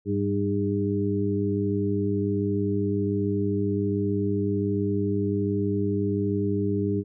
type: harmonic tone with a mistuned harmonic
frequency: 101.3 Hz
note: G#2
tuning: 43 cents flat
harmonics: 1 / 2 / 3 / 4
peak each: -28 / -28 / -28 / -28 dBFS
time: 0.05-7.04 s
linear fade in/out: 50 ms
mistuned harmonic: 2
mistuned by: -51 cents
effects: none